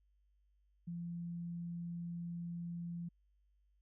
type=tone; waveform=sine; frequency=171.3 Hz; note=F3; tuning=33 cents flat; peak=-40 dBFS; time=0.87-3.09 s; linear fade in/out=10 ms; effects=added 50 Hz sine -70 dBFS peak until 3.81 s